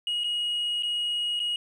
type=tone with dropouts; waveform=sine; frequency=2891 Hz; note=F#7; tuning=41 cents flat; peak=-23 dBFS; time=0.07-1.56 s; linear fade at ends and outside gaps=2 ms; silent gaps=0.237-0.242 / 0.825-0.832 / 1.394-1.4 s; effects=tanh soft clip ceiling -24 dBFS + 10-bit